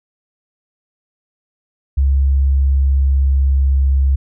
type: tone with pitch glide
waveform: sine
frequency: 68.3 to 67.75 Hz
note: C#2 to C#2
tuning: -25 to -39 cents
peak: -10 dBFS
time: 1.97-4.16 s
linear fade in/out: 10 ms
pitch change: -14 cents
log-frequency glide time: 2.27-3.86 s
effects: none